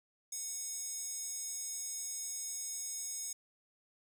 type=tone with high-pass filter; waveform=square; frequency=736 Hz; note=F#5; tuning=9 cents flat; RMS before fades=-41 dBFS; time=0.32-3.33 s; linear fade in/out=5 ms; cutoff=7100 Hz; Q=6.3; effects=none